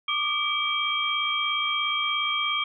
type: tone cluster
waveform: sine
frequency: 1154 / 1211 / 2313 / 3218 Hz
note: D6 / D#6 / D7 / G7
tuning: -31 / -47 / -27 / +45 cents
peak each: -33 / -30 / -28 / -27 dBFS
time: 0.08-2.64 s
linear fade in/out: 5 ms
effects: none